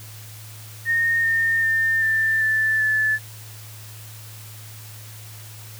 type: tone with pitch steps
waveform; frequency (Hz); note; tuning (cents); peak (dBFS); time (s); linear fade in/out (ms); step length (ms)
sine; 1842 / 1820.8 / 1799.9 / 1779.3 / 1758.8 / 1738.6; A#6 / A#6 / A6 / A6 / A6 / A6; -21 / -41 / +39 / +19 / -1 / -21; -17; 0.85-3.19; 50; 390
effects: added 108 Hz sine -39 dBFS peak until 5.79 s + white hiss -43 dBFS RMS until 5.79 s